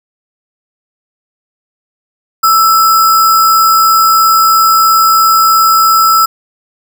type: tone with sample-and-hold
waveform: sine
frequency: 1318.5 Hz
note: E6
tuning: in tune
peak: -4 dBFS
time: 2.43-6.26 s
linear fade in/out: 10 ms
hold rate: 6300 Hz
effects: none